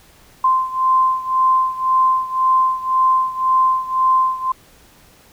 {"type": "beating tone pair", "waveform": "sine", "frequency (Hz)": [1040, 1041.9], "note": ["C6", "C6"], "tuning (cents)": [-11, -8], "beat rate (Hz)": 1.9, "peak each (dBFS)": [-15, -18], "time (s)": [0.44, 4.52], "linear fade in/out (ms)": 5, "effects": ["pink hiss -49 dBFS RMS until 5.32 s"]}